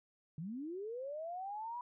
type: linear sweep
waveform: sine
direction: up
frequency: 145.5 to 987.8 Hz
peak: -40 dBFS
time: 0.38-1.81 s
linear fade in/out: 2 ms
effects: none